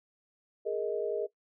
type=chord; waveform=sine; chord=Ab suspended second; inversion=none; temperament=equal with one note detuned; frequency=415.3 / 466.2 / 627.3 Hz; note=Ab4 / Bb4 / Eb5; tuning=0 / 0 / +14 cents; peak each=-33 / -33 / -36 dBFS; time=0.65-1.27 s; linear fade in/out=20 ms; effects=noise-tail reverb RT60 0.1 s tail -18 dB re dry